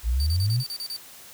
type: exponential sweep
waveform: sine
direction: up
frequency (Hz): 53.7 to 134.1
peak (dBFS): -20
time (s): 0.03-0.64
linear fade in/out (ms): 50
type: tone bursts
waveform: 40% pulse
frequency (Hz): 4611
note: D8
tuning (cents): -33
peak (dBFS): -29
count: 8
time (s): 0.2-0.964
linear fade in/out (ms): 0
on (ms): 64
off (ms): 36
effects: white hiss -46 dBFS RMS until 1.33 s